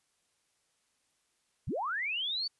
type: linear sweep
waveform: sine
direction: up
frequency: 49.57 to 4597 Hz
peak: -31 dBFS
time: 1.67-2.48 s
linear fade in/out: 10 ms
effects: white hiss -75 dBFS RMS until 2.59 s + resampled to 24000 Hz